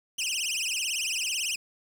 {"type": "tone with vibrato", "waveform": "20% pulse", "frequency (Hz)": 2789, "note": "F7", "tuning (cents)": -3, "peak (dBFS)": -22, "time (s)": [0.18, 1.56], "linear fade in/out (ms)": 10, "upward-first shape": "triangle", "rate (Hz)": 18, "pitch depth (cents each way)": 250, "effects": ["8-bit"]}